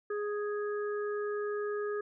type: harmonic tone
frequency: 415.3 Hz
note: G#4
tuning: in tune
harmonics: 1 / 3 / 4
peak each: -32 / -42 / -44 dBFS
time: 0.1-2.01 s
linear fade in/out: 5 ms
effects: none